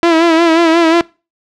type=tone with vibrato; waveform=sawtooth; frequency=331.3 Hz; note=E4; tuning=9 cents sharp; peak=-3 dBFS; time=0.03-1.01 s; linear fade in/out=0 ms; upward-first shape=sine; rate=5.6 Hz; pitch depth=59 cents each way; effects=noise-tail reverb RT60 0.3 s tail -23 dB re dry + low-pass 4000 Hz 12 dB/octave